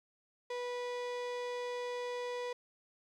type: tone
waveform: 35% pulse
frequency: 490 Hz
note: B4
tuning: 14 cents flat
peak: -35 dBFS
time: 0.5-2.53 s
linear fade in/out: 5 ms
effects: low-pass 5000 Hz 12 dB/octave + 12-bit